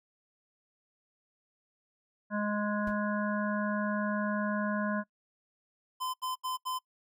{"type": "harmonic tone", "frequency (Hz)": 208.1, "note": "G#3", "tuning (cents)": 4, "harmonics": [1, 3, 5, 7, 8], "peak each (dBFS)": [-31, -36, -38, -39, -40], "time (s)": [2.3, 5.04], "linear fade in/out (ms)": 50}
{"type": "noise with exponential decay", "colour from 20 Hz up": "brown", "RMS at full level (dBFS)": -35, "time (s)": [2.87, 2.98], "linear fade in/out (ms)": 2, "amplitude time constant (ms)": 22}
{"type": "tone bursts", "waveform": "square", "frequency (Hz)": 1024, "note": "C6", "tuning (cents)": -38, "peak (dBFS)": -33, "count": 4, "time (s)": [6, 6.791], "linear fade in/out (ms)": 20, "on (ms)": 140, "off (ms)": 77}
{"effects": ["noise-tail reverb RT60 0.1 s tail -22 dB re dry"]}